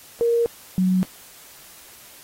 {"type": "tone pair in turn", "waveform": "sine", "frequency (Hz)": [468.2, 185.27], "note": ["A#4", "F#3"], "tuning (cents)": [8, 3], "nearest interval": "octave + major third", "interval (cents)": 1605, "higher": "first", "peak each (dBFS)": -16, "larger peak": "neither", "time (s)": [[0.21, 0.46], [0.78, 1.03]], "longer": "neither", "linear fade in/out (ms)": 0, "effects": ["white hiss -46 dBFS RMS until 2.23 s", "AAC 48 kbps"]}